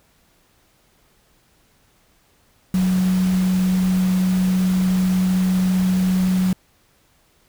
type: tone in noise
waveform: sine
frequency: 185 Hz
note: F#3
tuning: in tune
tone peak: -15 dBFS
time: 2.74-6.53 s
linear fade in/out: 2 ms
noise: pink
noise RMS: -33 dBFS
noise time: 2.74-6.53 s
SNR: +15 dB
effects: pink hiss -59 dBFS RMS until 7.48 s